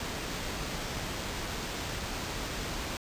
pink noise with sample-and-hold, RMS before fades -36 dBFS, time 0-2.97 s, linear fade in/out 2 ms, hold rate 11025 Hz, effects resampled to 32000 Hz

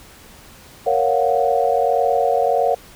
sine chord, Gb major seventh, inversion first, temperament equal, 466.2 / 554.4 / 698.5 / 740 Hz, Bb4 / Db5 / F5 / Gb5, 0 / 0 / 0 / 0 cents, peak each -20 dBFS, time 0.86-2.75 s, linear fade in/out 10 ms, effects pink hiss -44 dBFS RMS until 2.95 s

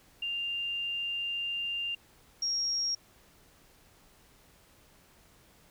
sine tone pair in turn, 2794 / 5588 Hz, F7 / F8, 0 / 0 cents, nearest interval octave, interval 1200 cents, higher second, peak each -31 / -28 dBFS, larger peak second, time 0.22-1.95 / 2.42-2.95 s, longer first, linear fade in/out 5 ms, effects pink hiss -61 dBFS RMS until 5.7 s

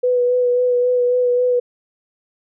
sine tone with vibrato, 493.9 Hz, B4, in tune, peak -13 dBFS, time 0.03-1.6 s, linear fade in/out 10 ms, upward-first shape sine, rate 3.7 Hz, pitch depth 19 cents each way, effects none

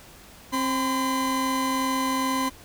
40% pulse tone pair together, 265.1 / 1018 Hz, C4 / C6, +23 / -48 cents, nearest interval octave + major seventh, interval 2329 cents, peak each -25 dBFS, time 0.52-2.5 s, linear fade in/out 20 ms, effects pink hiss -48 dBFS RMS until 2.64 s

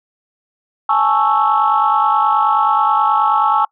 sine chord, A major seventh, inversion third, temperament equal, 830.6 / 880 / 1108.7 / 1318.5 Hz, G#5 / A5 / C#6 / E6, 0 / 0 / 0 / 0 cents, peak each -16 dBFS, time 0.89-3.65 s, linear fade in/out 5 ms, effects noise-tail reverb RT60 0.1 s tail -25 dB re dry + tanh soft clip ceiling -3 dBFS

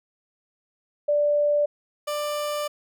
sine / 30% pulse tone pair in turn, 587 / 591.8 Hz, D5 / D5, -1 / +13 cents, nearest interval unison, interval 14 cents, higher second, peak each -18 / -23 dBFS, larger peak first, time 1.08-1.66 / 2.07-2.68 s, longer second, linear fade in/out 10 ms, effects none

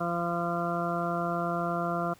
harmonic tone, 171.7 Hz, F3, 29 cents flat, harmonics 1 / 2 / 3 / 4 / 6 / 7 / 8, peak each -33 / -36 / -38 / -32 / -39 / -36 / -36 dBFS, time 0-2.14 s, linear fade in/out 10 ms, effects pink hiss -58 dBFS RMS until 2.19 s

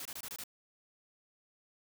white noise bursts, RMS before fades -43 dBFS, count 6, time 0-0.438 s, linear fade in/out 2 ms, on 53 ms, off 24 ms, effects none

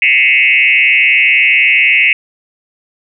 sine tone with frequency modulation, 2388 Hz, D7, 28 cents sharp, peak -6 dBFS, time 0.02-2.13 s, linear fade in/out 2 ms, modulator 132 Hz, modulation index 2.7, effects none

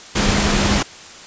sine tone in noise, 203.1 Hz, G#3, 38 cents flat, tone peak -20 dBFS, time 0.18-0.81 s, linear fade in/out 10 ms, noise pink, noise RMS -17 dBFS, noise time 0.15-0.83 s, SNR -6 dB, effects white hiss -38 dBFS RMS until 1.26 s + resampled to 16000 Hz

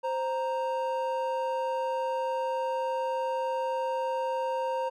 triangle tone pair together, 523.3 / 931.7 Hz, C5 / A#5, 0 / -1 cents, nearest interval minor seventh, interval 999 cents, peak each -28 / -29 dBFS, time 0.03-4.9 s, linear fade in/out 20 ms, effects none

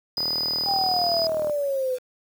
triangle tone, 4975 Hz, D#8, 1 cent flat, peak -22 dBFS, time 0.17-1.27 s, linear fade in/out 2 ms
click train, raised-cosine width 1 ms, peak -20 dBFS, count 53, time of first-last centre 0.18-1.496 s, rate 39.5 Hz
sine exponential sweep, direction down, 811 to 497.3 Hz, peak -22 dBFS, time 0.65-1.99 s, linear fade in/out 50 ms
effects high-pass 80 Hz 12 dB/octave + 7-bit

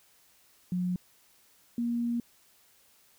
sine tone pair in turn, 180 / 236.7 Hz, F#3 / A#3, -47 / +27 cents, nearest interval perfect fourth, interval 474 cents, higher second, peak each -27 dBFS, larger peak neither, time 0.72-0.96 / 1.78-2.2 s, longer second, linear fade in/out 2 ms, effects white hiss -63 dBFS RMS until 3.18 s

